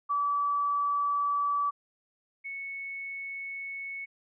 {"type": "tone pair in turn", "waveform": "sine", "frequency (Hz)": [1151, 2209], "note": ["D6", "C#7"], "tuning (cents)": [-35, -7], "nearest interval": "major seventh", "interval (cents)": 1128, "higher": "second", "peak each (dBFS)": [-25, -35], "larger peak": "first", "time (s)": [[0.09, 1.71], [2.44, 4.06]], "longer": "neither", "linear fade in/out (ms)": 20, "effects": []}